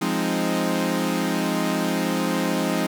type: chord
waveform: sawtooth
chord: F minor seventh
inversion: none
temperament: equal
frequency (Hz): 174.61 / 207.7 / 261.6 / 311.1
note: F3 / Ab3 / C4 / Eb4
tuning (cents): 0 / 0 / 0 / 0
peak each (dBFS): -23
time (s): 0.01-2.87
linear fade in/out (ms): 10
effects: none